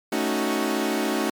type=chord; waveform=sawtooth; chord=D# half-diminished seventh; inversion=second; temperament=equal; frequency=220 / 277.2 / 311.1 / 370 Hz; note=A3 / C#4 / D#4 / F#4; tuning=0 / 0 / 0 / 0 cents; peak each=-24 dBFS; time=0.12-1.3 s; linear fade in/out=5 ms; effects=MP3 96 kbps